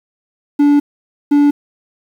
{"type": "tone bursts at uneven times", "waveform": "triangle", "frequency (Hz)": 289.2, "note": "D4", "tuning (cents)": -27, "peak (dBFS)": -5, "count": 2, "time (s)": [[0.59, 0.8], [1.31, 1.51]], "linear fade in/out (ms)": 10, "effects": ["7-bit"]}